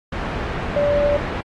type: tone in noise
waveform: sine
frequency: 580 Hz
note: D5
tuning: 22 cents flat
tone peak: -15 dBFS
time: 0.76-1.17 s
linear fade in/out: 5 ms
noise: pink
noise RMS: -24 dBFS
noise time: 0.12-1.41 s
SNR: +6 dB
effects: low-pass 2000 Hz 12 dB/octave + AAC 32 kbps